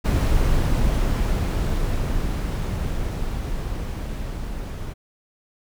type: noise with level ramp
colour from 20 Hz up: brown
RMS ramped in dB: -18 to -30 dBFS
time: 0.04-4.94 s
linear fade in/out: 20 ms
effects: none